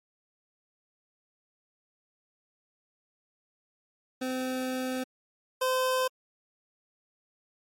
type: tone pair in turn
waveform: 25% pulse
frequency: 257.3 / 514.6 Hz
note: C4 / C5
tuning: -29 / -29 cents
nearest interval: octave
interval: 1200 cents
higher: second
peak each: -26 / -21 dBFS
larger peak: second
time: 4.21-5.04 / 5.61-6.08 s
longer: first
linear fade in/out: 10 ms
effects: MP3 64 kbps